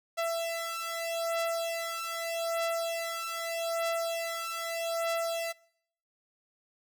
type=beating tone pair; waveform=sawtooth; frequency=667 / 667.81 Hz; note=E5 / E5; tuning=+20 / +22 cents; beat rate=0.81 Hz; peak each=-30 dBFS; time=0.17-5.53 s; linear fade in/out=20 ms; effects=noise-tail reverb RT60 0.7 s tail -24 dB re dry